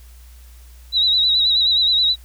sine tone with vibrato, 3887 Hz, B7, 28 cents flat, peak -13 dBFS, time 0.92-2.16 s, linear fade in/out 50 ms, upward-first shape sine, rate 9.4 Hz, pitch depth 57 cents each way, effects added 60 Hz sine -40 dBFS peak until 2.24 s + white hiss -52 dBFS RMS until 2.24 s

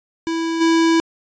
square tone with level steps, 329 Hz, E4, 3 cents flat, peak -20 / -13 dBFS, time 0.27-1 s, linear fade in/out 0 ms, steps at 0.6 s, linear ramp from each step 20 ms, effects resampled to 16000 Hz

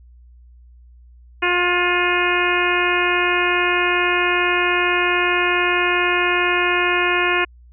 harmonic tone with a mistuned harmonic, 355.5 Hz, F4, 31 cents sharp, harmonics 1 / 2 / 3 / 4 / 5 / 6 / 7 / 8, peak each -22 / -27 / -23 / -24 / -23 / -25 / -22 / -28 dBFS, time 1.42-7.45 s, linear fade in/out 10 ms, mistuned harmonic 5, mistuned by -24 cents, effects added 60 Hz sine -43 dBFS peak until 7.72 s

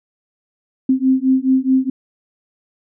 sine beating tone pair, 259.7 / 264.4 Hz, C4 / C4, -13 / +18 cents, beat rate 4.7 Hz, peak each -15 dBFS, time 0.89-1.9 s, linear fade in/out 5 ms, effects none

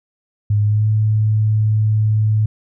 sine tone with pitch glide, 104.1 to 107.77 Hz, G#2 to A2, +5 to -35 cents, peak -12 dBFS, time 0.5-2.46 s, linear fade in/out 5 ms, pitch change +60 cents, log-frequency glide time 0.62-0.87 s, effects none

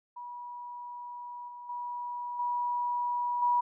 sine tone with level steps, 970 Hz, B5, 31 cents flat, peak -39 / -42 / -34 / -28 / -23 dBFS, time 0.16-3.61 s, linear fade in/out 10 ms, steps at 1.48 / 1.69 / 2.39 / 3.42 s, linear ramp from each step 5 ms, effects none

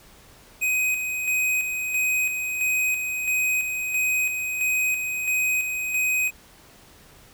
square tone with tremolo, 2511 Hz, D#7, 15 cents sharp, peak -21 dBFS, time 0.61-6.31 s, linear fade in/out 20 ms, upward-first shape square, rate 1.5 Hz, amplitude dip 45%, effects pink hiss -51 dBFS RMS until 7.33 s

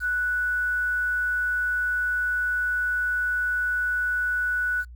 sine tone with quantisation, 1480 Hz, F#6, in tune, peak -22 dBFS, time 0-4.85 s, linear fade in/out 50 ms, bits 8, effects noise-tail reverb RT60 0.1 s tail -25 dB re dry + added 60 Hz sine -40 dBFS peak until 4.95 s

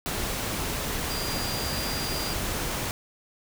sine tone in noise, 4787 Hz, D8, 32 cents sharp, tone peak -34 dBFS, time 1.1-2.33 s, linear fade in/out 0 ms, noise pink, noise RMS -30 dBFS, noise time 0.06-2.91 s, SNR -7 dB, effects none

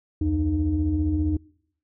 sine tone cluster, 68.8 / 83.8 / 306.4 Hz, C#2 / E2 / D#4, -12 / +29 / -27 cents, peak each -30 / -23 / -23 dBFS, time 0.21-1.37 s, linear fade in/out 5 ms, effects noise-tail reverb RT60 0.7 s tail -24 dB re dry + tanh soft clip ceiling -13 dBFS

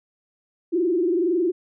sine tone with frequency modulation, 349.2 Hz, F4, in tune, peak -18 dBFS, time 0.72-1.52 s, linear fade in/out 20 ms, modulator 21.8 Hz, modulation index 1.2, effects none

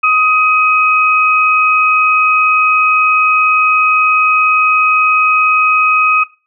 sine tone pair together, 1255 / 2531 Hz, D#6 / D#7, +15 / +29 cents, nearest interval octave, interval 1214 cents, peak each -10 dBFS, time 0.03-6.24 s, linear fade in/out 10 ms, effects noise-tail reverb RT60 0.3 s tail -18 dB re dry

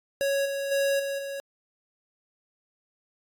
square tone with level steps, 554.4 Hz, C#5, in tune, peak -24 / -29 / -23 / -29 / -33 dBFS, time 0.21-1.4 s, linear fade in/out 0 ms, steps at 0.45 / 0.71 / 0.99 / 1.18 s, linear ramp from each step 10 ms, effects AAC 64 kbps

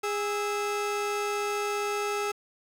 30% pulse tone pair together, 411.1 / 1308.6 Hz, G#4 / E6, -18 / -13 cents, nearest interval octave + minor sixth, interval 2005 cents, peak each -27 / -30 dBFS, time 0.03-2.32 s, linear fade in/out 10 ms, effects low-pass 11000 Hz 12 dB/octave + 8-bit

